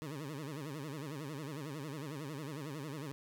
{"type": "tone with vibrato", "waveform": "20% pulse", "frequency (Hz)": 146.4, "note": "D3", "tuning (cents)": -5, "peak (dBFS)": -36, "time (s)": [0.02, 3.12], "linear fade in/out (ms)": 0, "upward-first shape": "sine", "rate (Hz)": 11, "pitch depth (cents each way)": 170, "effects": []}